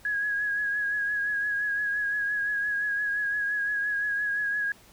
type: tone with vibrato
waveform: sine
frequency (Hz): 1661.2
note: G#6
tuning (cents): 0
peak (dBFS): -25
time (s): 0.05-4.72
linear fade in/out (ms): 2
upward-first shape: triangle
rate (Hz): 5.8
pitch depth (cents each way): 40
effects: pink hiss -55 dBFS RMS until 4.92 s